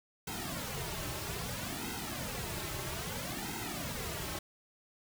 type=noise with flanger; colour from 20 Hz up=pink; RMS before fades=-39 dBFS; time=0.27-4.39 s; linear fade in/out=5 ms; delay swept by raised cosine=1.7 to 4.2 ms; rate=0.61 Hz; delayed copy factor=-1; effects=none